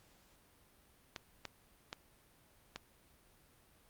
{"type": "clicks", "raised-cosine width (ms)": 0.2, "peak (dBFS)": -24, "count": 4, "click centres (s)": [1.162, 1.453, 1.929, 2.76], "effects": ["pink hiss -67 dBFS RMS until 3.89 s", "Opus 48 kbps"]}